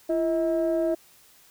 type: tone pair together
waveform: sine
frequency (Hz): 338.5 / 639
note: E4 / D#5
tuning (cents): +46 / +46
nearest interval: major seventh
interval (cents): 1100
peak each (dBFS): -23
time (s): 0.09-0.95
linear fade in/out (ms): 10
effects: tanh soft clip ceiling -17 dBFS + white hiss -56 dBFS RMS until 1.5 s